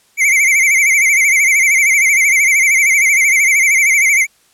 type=tone with vibrato; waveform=square; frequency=2193 Hz; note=C#7; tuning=19 cents flat; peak=-9 dBFS; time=0.17-4.27 s; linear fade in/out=50 ms; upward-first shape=sine; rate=13 Hz; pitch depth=110 cents each way; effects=white hiss -53 dBFS RMS until 4.53 s + low-pass 11000 Hz 12 dB/octave